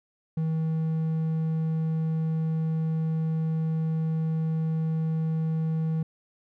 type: tone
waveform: triangle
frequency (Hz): 160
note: D#3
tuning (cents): +49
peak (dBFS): -22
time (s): 0.37-6.03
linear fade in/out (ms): 5
effects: none